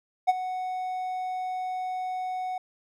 triangle tone with ADSR envelope, 740 Hz, F#5, in tune, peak -13 dBFS, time 0.27-2.58 s, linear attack 23 ms, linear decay 27 ms, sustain -14 dB, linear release 4 ms, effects none

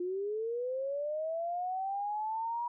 sine linear sweep, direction up, 349.2 to 963 Hz, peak -32 dBFS, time 0-2.68 s, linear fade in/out 5 ms, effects none

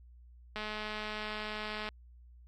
click train, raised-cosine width 0.3 ms, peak -23 dBFS, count 284, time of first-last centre 0.56-1.889 s, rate 213 Hz, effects added 60 Hz sine -53 dBFS peak until 2.47 s + AAC 64 kbps

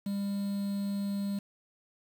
triangle tone with quantisation, 199.9 Hz, G3, 34 cents sharp, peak -28 dBFS, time 0.06-1.39 s, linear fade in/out 5 ms, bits 8, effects none

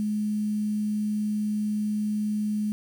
sine tone with quantisation, 210.9 Hz, G#3, 27 cents sharp, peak -24 dBFS, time 0-2.72 s, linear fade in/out 0 ms, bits 8, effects none

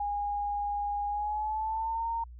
sine tone with pitch glide, 819 to 919.3 Hz, G#5 to A#5, -24 to -24 cents, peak -29 dBFS, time 0-2.24 s, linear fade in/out 5 ms, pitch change +200 cents, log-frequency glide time 1.08-2.07 s, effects added 60 Hz sine -44 dBFS peak until 2.39 s

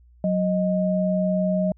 sine tone pair together, 185.01 / 622.3 Hz, F#3 / D#5, 0 / 0 cents, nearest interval octave + major sixth, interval 2100 cents, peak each -21 / -23 dBFS, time 0.24-1.72 s, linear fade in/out 2 ms, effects added 60 Hz sine -50 dBFS peak until 1.77 s

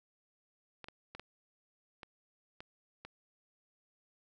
clicks, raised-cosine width 0.3 ms, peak -30 dBFS, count 7, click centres 0.843 / 0.885 / 1.15 / 1.196 / 2.032 / 2.605 / 3.05 s, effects none

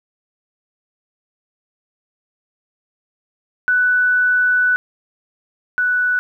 sine tone pair in turn, 1489 / 1482.3 Hz, F#6 / F#6, +11 / +3 cents, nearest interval unison, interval 8 cents, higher first, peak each -12 / -14 dBFS, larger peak first, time 3.68-4.76 / 5.78-6.19 s, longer first, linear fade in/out 0 ms, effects 9-bit

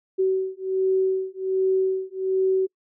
sine beating tone pair, 378.3 / 379.6 Hz, F#4 / F#4, +38 / +44 cents, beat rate 1.3 Hz, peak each -23 dBFS, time 0.18-2.67 s, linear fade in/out 20 ms, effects noise-tail reverb RT60 0.1 s tail -26 dB re dry

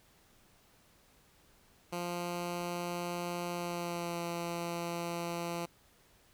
10% pulse tone with pitch glide, 174.61 to 171.02 Hz, F3 to F3, 0 to -36 cents, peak -27 dBFS, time 1.92-5.66 s, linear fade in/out 10 ms, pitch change -36 cents, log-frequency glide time 3.52-4.2 s, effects pink hiss -65 dBFS RMS until 6.33 s

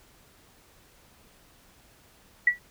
sine tone with exponential decay, 1948 Hz, B6, 24 cents flat, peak -13 dBFS, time 2.47-2.59 s, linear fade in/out 5 ms, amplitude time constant 24 ms, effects pink hiss -58 dBFS RMS until 2.7 s

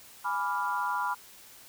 sine chord, G# diminished seventh, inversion none, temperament equal, 830.6 / 987.8 / 1174.7 / 1396.9 Hz, G#5 / B5 / D6 / F6, 0 / 0 / 0 / 0 cents, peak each -36 / -30 / -36 / -34 dBFS, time 0.24-1.15 s, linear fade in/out 20 ms, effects white hiss -52 dBFS RMS until 1.68 s

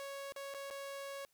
sawtooth tone with dropouts, 554.4 Hz, C#5, in tune, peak -39 dBFS, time 0-1.25 s, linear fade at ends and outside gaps 0 ms, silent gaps 0.322-0.362 / 0.54-0.546 / 0.702-0.709 s, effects white hiss -75 dBFS RMS until 1.33 s

